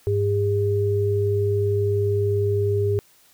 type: tone pair together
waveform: sine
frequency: 101.4 / 405.6 Hz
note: G#2 / G#4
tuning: -41 / -41 cents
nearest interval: 2 octaves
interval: 2400 cents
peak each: -21 dBFS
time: 0.07-2.99 s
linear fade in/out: 0 ms
effects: white hiss -56 dBFS RMS until 3.33 s